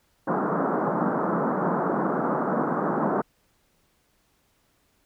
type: band-pass noise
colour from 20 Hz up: pink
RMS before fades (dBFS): -25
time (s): 0.27-3.22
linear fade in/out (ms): 10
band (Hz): 160 to 1400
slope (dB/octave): 48
effects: pink hiss -67 dBFS RMS until 5.05 s